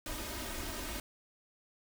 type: noise with comb filter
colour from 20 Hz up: pink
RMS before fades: -40 dBFS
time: 0.06-1 s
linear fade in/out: 2 ms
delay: 3.2 ms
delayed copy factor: +0.8
effects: none